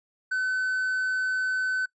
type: tone with hard clipping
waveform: triangle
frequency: 1516 Hz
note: F#6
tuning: 42 cents sharp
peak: -25 dBFS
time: 0.31-1.86 s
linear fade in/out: 10 ms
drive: 5 dB
effects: noise-tail reverb RT60 0.1 s tail -21 dB re dry + resampled to 22050 Hz